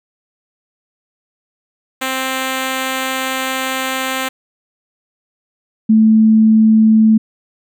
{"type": "tone pair in turn", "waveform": ["5% pulse", "sine"], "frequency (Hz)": [262.3, 219.4], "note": ["C4", "A3"], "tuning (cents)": [4, -5], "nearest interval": "minor third", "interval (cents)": 309, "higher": "first", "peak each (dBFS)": -6, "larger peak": "neither", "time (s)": [[2.01, 4.29], [5.89, 7.18]], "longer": "first", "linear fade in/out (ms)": 10, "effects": []}